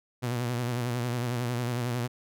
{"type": "tone with vibrato", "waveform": "sawtooth", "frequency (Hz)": 121.5, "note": "B2", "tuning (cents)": -28, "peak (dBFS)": -24, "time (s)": [0.22, 2.08], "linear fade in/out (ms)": 20, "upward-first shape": "sine", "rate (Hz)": 11, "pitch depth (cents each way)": 59, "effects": []}